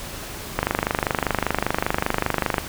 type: click train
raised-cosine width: 0.5 ms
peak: -4 dBFS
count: 51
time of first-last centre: 0.59-2.582 s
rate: 25.1 Hz
effects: pink hiss -34 dBFS RMS until 2.68 s